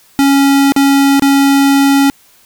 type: tone with dropouts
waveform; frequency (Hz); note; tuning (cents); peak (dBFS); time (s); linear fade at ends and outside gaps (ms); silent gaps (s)
square; 277.2; C#4; 0; -7; 0.19-2.1; 0; 0.721-0.763 / 1.196-1.222
effects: white hiss -47 dBFS RMS until 2.45 s